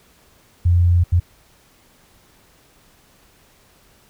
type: tone bursts at uneven times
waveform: sine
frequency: 87.31 Hz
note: F2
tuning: in tune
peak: -11 dBFS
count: 2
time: 0.65-1.04 / 1.12-1.2 s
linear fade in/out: 10 ms
effects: pink hiss -54 dBFS RMS until 4.09 s